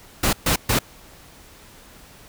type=noise bursts; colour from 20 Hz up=pink; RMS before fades=-19 dBFS; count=3; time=0.23-0.79 s; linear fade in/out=5 ms; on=100 ms; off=130 ms; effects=pink hiss -47 dBFS RMS until 2.28 s